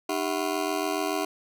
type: ring-modulated tone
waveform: 20% pulse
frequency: 349.2 Hz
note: F4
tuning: in tune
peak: -18 dBFS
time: 0.09-1.25 s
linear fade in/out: 5 ms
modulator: 43.5 Hz
effects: none